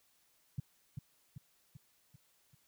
sine tone with echo, 135.4 Hz, C#3, 40 cents flat, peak -32 dBFS, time 0.58-0.6 s, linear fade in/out 5 ms, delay 390 ms, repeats 5, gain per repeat -5 dB, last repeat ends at 2.55 s, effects white hiss -72 dBFS RMS until 2.67 s

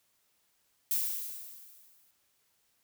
violet noise with exponential decay, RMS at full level -28 dBFS, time 0.91-2.11 s, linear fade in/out 1 ms, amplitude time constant 260 ms, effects white hiss -73 dBFS RMS until 2.83 s

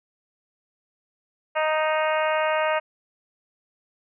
harmonic tone, 311.1 Hz, D#4, in tune, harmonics 2 / 3 / 4 / 5 / 6 / 7 / 8 / 9, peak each -23 / -27 / -29 / -31 / -33 / -34 / -35 / -36 dBFS, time 1.55-2.8 s, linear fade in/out 20 ms, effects none

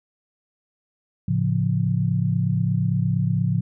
sine chord, A augmented, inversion none, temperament equal, 110 / 138.59 / 174.61 Hz, A2 / C#3 / E#3, 0 / 0 / 0 cents, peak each -23 dBFS, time 1.28-3.61 s, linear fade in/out 5 ms, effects none

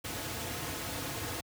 pink noise with comb filter, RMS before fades -37 dBFS, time 0.04-1.41 s, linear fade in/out 10 ms, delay 5.1 ms, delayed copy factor -0.6, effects high-pass 80 Hz 12 dB/octave

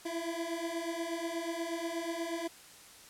25% pulse beating tone pair, 329.6 / 337.9 Hz, E4 / E4, 0 / +43 cents, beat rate 8.3 Hz, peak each -35 / -33 dBFS, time 0.05-2.48 s, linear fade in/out 10 ms, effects white hiss -54 dBFS RMS until 3.09 s + low-pass 11000 Hz 12 dB/octave

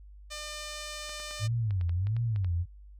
5% pulse tone, 601 Hz, D5, 40 cents sharp, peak -26 dBFS, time 0.3-1.48 s, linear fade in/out 20 ms
clicks, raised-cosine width 0.3 ms, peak -32 dBFS, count 10, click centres 1.094 / 1.2 / 1.31 / 1.708 / 1.812 / 1.894 / 2.07 / 2.166 / 2.361 / 2.446 s
sine tone with vibrato, 100.2 Hz, G2, 38 cents sharp, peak -26 dBFS, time 1.39-2.66 s, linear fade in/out 50 ms, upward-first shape sine, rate 1.5 Hz, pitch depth 280 cents each way
effects added 50 Hz sine -47 dBFS peak until 2.99 s + resampled to 32000 Hz

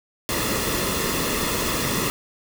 pink noise with comb filter, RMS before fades -24 dBFS, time 0.29-2.1 s, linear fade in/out 0 ms, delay 1.3 ms, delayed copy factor -0.6, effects none

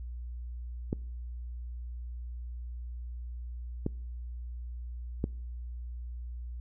clicks, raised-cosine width 3 ms, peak -16 dBFS, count 3, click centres 0.929 / 3.864 / 5.241 s, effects noise-tail reverb RT60 0.6 s tail -26 dB re dry + added 60 Hz sine -37 dBFS peak until 6.6 s

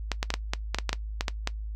clicks, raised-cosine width 0.2 ms, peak -9 dBFS, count 12, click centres 0.117 / 0.229 / 0.304 / 0.34 / 0.535 / 0.746 / 0.786 / 0.893 / 0.93 / 1.209 / 1.282 / 1.474 s, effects noise-tail reverb RT60 0.1 s tail -18 dB re dry + added 53 Hz sine -32 dBFS peak until 1.75 s

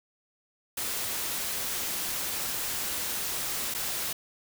white noise with dropouts, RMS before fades -32 dBFS, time 0.77-4.13 s, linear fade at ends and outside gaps 5 ms, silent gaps 3.74-3.747 s, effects none

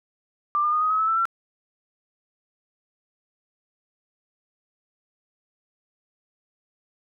sine tone with pitch steps, 1184 / 1206.8 / 1230 / 1253.7 / 1277.8 / 1302.4 / 1327.5 / 1353 Hz, D6 / D6 / D#6 / D#6 / D#6 / E6 / E6 / E6, +14 / +47 / -20 / +13 / +46 / -21 / +12 / +45 cents, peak -19 dBFS, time 0.55-1.254 s, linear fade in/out 0 ms, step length 88 ms, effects none

